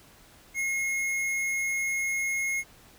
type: tone with tanh clipping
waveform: sine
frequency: 2159 Hz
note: C#7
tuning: 46 cents flat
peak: -28 dBFS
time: 0.54-2.64 s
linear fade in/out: 50 ms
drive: 16 dB
effects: pink hiss -55 dBFS RMS until 2.98 s